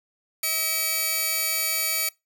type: tone pair together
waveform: 5% pulse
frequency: 640 / 2285 Hz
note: D#5 / D7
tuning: +49 / -48 cents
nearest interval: octave + minor seventh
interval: 2203 cents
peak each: -21 / -14 dBFS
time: 0.43-2.09 s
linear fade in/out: 5 ms
effects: noise-tail reverb RT60 0.2 s tail -23 dB re dry